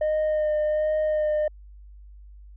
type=tone with vibrato; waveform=sine; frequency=612 Hz; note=D#5; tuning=29 cents flat; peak=-18 dBFS; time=0.01-1.48 s; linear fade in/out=5 ms; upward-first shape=sine; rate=1.3 Hz; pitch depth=17 cents each way; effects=tanh soft clip ceiling -20 dBFS + added 50 Hz sine -43 dBFS peak until 2.56 s